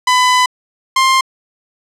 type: tone pair in turn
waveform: sawtooth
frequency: 1002 / 1055.5 Hz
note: B5 / C6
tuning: +25 / +15 cents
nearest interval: minor second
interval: 90 cents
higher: second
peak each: -5 dBFS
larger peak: neither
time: 0.07-0.46 / 0.96-1.21 s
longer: first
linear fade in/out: 5 ms
effects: low-pass 8000 Hz 12 dB/octave